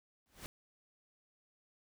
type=noise with exponential growth; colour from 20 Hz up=pink; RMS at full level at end=-43 dBFS; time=0.26-0.46 s; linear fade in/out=0 ms; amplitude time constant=43 ms; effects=none